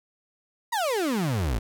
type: exponential sweep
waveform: 35% pulse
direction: down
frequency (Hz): 987.8 to 50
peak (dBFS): -22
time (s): 0.72-1.59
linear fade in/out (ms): 10
effects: none

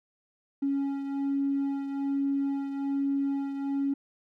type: beating tone pair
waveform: triangle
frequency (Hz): 277.2 / 278.4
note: C#4 / C#4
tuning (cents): 0 / +8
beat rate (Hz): 1.2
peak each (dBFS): -24 / -31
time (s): 0.62-3.94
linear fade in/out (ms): 10
effects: tanh soft clip ceiling -22 dBFS

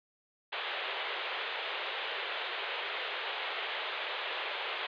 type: band-pass noise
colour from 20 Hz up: white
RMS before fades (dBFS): -37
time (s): 0.52-4.87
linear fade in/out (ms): 10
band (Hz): 390 to 3600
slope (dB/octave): 48
effects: resampled to 11025 Hz

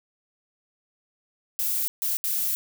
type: noise bursts at uneven times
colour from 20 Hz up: violet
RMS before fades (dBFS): -26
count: 3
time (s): 1.59-1.88 / 2.02-2.17 / 2.24-2.55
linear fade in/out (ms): 0
effects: none

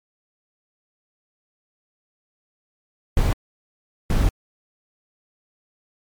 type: noise bursts at uneven times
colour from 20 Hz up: brown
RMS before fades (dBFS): -17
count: 2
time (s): 3.17-3.33 / 4.1-4.29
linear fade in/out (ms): 2
effects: MP3 96 kbps

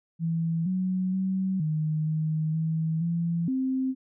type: tone with pitch steps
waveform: sine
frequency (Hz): 164.8 / 185.5 / 189.4 / 155 / 156.5 / 160.3 / 168.9 / 261.8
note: E3 / F#3 / F#3 / D#3 / D#3 / E3 / E3 / C4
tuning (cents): 0 / +5 / +41 / -6 / +10 / -48 / +42 / +1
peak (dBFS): -24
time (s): 0.19-3.95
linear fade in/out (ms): 50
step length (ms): 470
effects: none

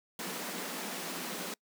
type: high-pass noise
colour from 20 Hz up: pink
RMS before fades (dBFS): -39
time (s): 0.19-1.54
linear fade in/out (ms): 2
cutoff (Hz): 170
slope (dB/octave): 96
effects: noise-tail reverb RT60 0.1 s tail -26 dB re dry

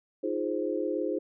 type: chord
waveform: sine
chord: F minor seventh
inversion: third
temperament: equal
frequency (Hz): 311.1 / 349.2 / 415.3 / 523.3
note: Eb4 / F4 / Ab4 / C5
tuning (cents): 0 / 0 / 0 / 0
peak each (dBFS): -33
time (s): 0.23-1.19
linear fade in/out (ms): 10
effects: none

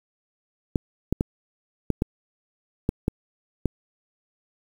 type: clicks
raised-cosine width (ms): 3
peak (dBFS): -8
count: 8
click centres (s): 0.758 / 1.126 / 1.209 / 1.903 / 2.021 / 2.891 / 3.081 / 3.657
effects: 7-bit

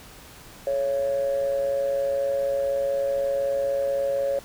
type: tone with amplitude modulation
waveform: sine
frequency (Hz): 554.4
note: C#5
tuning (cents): 0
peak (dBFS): -18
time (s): 0.67-4.39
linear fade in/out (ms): 2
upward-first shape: sine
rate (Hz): 124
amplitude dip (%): 60
effects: tanh soft clip ceiling -16 dBFS + pink hiss -46 dBFS RMS until 4.44 s

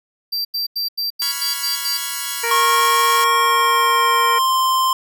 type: tone bursts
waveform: square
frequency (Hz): 4699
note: D8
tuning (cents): 0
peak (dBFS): -20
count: 8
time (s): 0.32-1.976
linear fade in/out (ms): 10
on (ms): 130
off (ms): 88
type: chord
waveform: 5% pulse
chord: C# dominant seventh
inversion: third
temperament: equal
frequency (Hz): 987.8 / 1108.7 / 1396.9 / 1661.2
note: B5 / C#6 / E#6 / G#6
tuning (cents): 0 / 0 / 0 / 0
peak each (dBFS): -17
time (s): 1.22-3.24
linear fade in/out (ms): 0
type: harmonic tone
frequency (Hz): 466.2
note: A#4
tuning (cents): 0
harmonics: 1 / 2 / 3 / 4 / 5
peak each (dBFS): -25 / -25 / -25 / -25 / -25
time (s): 2.43-4.39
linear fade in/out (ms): 10
type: tone with pitch glide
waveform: square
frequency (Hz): 1089 to 1044.6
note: C#6 to C6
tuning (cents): -31 to -3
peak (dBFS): -15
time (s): 2.51-4.93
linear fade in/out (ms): 2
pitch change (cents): -72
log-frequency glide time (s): 3.29-4.59
effects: none

